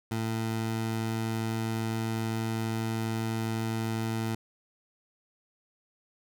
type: tone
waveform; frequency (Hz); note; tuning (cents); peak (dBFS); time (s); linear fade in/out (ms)
20% pulse; 112.2; A2; +34; -24; 0.11-4.35; 5
effects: none